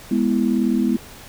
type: chord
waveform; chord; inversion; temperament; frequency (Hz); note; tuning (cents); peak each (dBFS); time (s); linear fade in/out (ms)
sine; E major; first; equal; 207.7 / 246.9 / 329.6; G#3 / B3 / E4; 0 / 0 / 0; -20 / -19 / -23; 0.11-0.97; 5
effects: pink hiss -41 dBFS RMS until 1.28 s